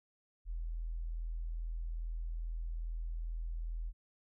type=tone; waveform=sine; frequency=41.2 Hz; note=E1; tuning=in tune; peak=-36 dBFS; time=0.45-3.93 s; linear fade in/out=50 ms; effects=none